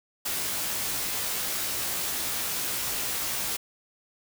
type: noise with comb filter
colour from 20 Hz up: white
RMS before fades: -30 dBFS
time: 0.25-3.57 s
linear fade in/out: 10 ms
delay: 16 ms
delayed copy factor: +0.75
effects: none